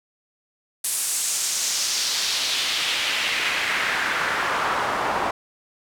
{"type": "noise with band-pass filter sweep", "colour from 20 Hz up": "pink", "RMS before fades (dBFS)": -24, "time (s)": [0.84, 5.31], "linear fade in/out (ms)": 5, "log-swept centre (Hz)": [9700, 850], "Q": 1.7, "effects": []}